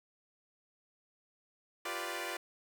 10% pulse chord, G dominant seventh, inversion third, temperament equal, 349.2 / 392 / 493.9 / 587.3 Hz, F4 / G4 / B4 / D5, 0 / 0 / 0 / 0 cents, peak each -33 / -36 / -35 / -34 dBFS, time 1.85-2.37 s, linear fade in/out 5 ms, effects none

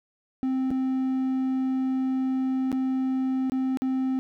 triangle tone with dropouts, 261.6 Hz, C4, in tune, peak -21 dBFS, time 0.43-4.19 s, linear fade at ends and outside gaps 0 ms, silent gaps 0.705-0.713 / 2.717-2.727 / 3.498-3.52 / 3.772-3.82 s, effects none

